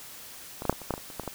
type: clicks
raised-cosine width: 1 ms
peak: -21 / -17 / -6 / -21 / -27 / -13 / -15 / -26 / -30 / -18 / -30 / -18 dBFS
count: 12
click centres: 0.621 / 0.653 / 0.696 / 0.727 / 0.817 / 0.907 / 0.939 / 0.979 / 1.102 / 1.197 / 1.235 / 1.277 s
effects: white hiss -45 dBFS RMS until 1.34 s